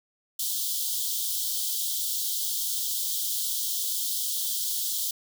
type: high-pass noise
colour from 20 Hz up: white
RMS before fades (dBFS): -29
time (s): 0.39-5.11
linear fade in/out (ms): 5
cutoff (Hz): 3100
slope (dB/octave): 96
effects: none